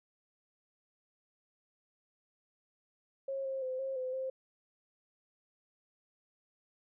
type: tone with pitch steps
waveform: sine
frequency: 542 / 534 / 515 / 535 / 512 / 525 Hz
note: C#5 / C5 / C5 / C5 / C5 / C5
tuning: -39 / +35 / -28 / +38 / -38 / +6 cents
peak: -34 dBFS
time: 3.28-4.3 s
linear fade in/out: 5 ms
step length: 170 ms
effects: none